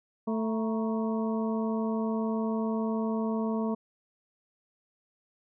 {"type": "harmonic tone with a mistuned harmonic", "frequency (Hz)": 221.6, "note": "A3", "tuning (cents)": 13, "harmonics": [1, 2, 3, 4, 5], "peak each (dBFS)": [-28, -34, -38, -40, -42], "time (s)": [0.27, 3.75], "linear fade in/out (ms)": 10, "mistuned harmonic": 4, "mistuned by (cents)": 100, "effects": []}